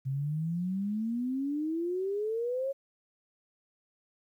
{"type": "exponential sweep", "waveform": "sine", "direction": "up", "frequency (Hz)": [130.81, 554.4], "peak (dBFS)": -29, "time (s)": [0.05, 2.73], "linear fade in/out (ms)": 20, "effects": ["11-bit"]}